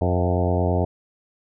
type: harmonic tone with a mistuned harmonic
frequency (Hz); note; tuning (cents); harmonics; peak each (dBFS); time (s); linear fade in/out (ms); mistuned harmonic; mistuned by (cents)
89.1; F2; +35; 1 / 2 / 3 / 4 / 5 / 6 / 7 / 8 / 9 / 10; -21 / -27 / -29 / -29 / -28 / -30 / -28 / -31 / -34 / -36; 0.01-0.85; 5; 7; +38
effects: none